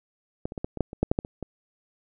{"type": "clicks", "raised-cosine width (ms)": 2, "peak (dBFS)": [-16, -23, -19, -15, -20, -9, -24, -8, -7, -10, -23, -19], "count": 12, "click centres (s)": [0.455, 0.521, 0.578, 0.645, 0.773, 0.807, 0.931, 1.03, 1.115, 1.189, 1.249, 1.427], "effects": []}